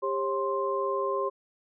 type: tone cluster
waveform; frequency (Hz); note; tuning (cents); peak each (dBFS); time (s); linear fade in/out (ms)
sine; 398.4 / 541 / 1049; G4 / C#5 / C6; +28 / -42 / +4; -30 / -31 / -30; 0.02-1.3; 20
effects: none